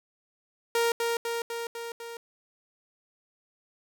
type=tone with echo; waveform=sawtooth; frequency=466.2 Hz; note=A#4; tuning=in tune; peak=-19 dBFS; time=0.75-0.92 s; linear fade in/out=2 ms; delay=250 ms; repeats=5; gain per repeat=-3 dB; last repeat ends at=2.17 s; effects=none